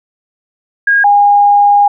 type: tone pair in turn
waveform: sine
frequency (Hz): 1631 / 815.5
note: G#6 / G#5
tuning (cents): -32 / -32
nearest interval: octave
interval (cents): 1200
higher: first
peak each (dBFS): -6 / -4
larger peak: second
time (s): 0.87-1.04 / 1.04-1.88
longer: second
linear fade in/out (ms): 5
effects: none